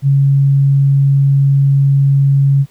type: tone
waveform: sine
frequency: 138.59 Hz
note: C#3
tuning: in tune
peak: -7 dBFS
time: 0.02-2.66 s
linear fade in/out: 50 ms
effects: pink hiss -51 dBFS RMS until 2.7 s